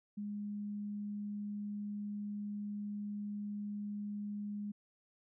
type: tone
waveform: sine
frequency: 206.2 Hz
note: G#3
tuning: 12 cents flat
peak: -38 dBFS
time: 0.17-4.72 s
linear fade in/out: 10 ms
effects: none